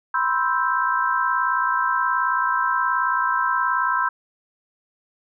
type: chord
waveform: sine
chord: C major seventh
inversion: third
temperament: equal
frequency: 987.8 / 1046.5 / 1318.5 / 1568 Hz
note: B5 / C6 / E6 / G6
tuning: 0 / 0 / 0 / 0 cents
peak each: -24 dBFS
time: 0.14-4.09 s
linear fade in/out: 5 ms
effects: none